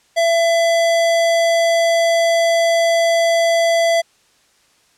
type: tone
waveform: square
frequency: 670 Hz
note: E5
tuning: 28 cents sharp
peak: -13 dBFS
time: 0.16-4.02 s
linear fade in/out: 20 ms
effects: white hiss -56 dBFS RMS until 4.97 s + low-pass 8000 Hz 12 dB/octave